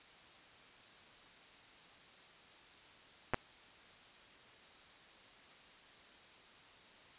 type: clicks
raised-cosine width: 0.5 ms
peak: -17 dBFS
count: 2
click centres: 3.336 / 3.344 s
effects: white hiss -59 dBFS RMS until 7.18 s + resampled to 8000 Hz